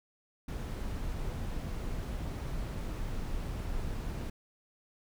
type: noise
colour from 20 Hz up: brown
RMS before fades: -36 dBFS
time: 0.48-4.3 s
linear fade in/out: 5 ms
effects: none